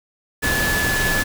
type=tone in noise; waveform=sine; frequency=1721 Hz; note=A6; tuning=39 cents flat; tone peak=-20 dBFS; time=0.42-1.24 s; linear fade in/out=20 ms; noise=pink; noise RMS=-22 dBFS; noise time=0.42-1.24 s; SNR=-1 dB; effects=none